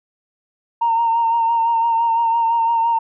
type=tone with vibrato; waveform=sine; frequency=921 Hz; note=A#5; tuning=21 cents flat; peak=-13 dBFS; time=0.81-2.99 s; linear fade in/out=10 ms; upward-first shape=sine; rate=5.9 Hz; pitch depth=29 cents each way; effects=tanh soft clip ceiling -9 dBFS